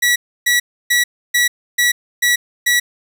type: tone bursts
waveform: sawtooth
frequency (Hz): 1939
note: B6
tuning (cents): -32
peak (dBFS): -8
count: 7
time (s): 0.02-2.8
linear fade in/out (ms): 10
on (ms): 140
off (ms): 300
effects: none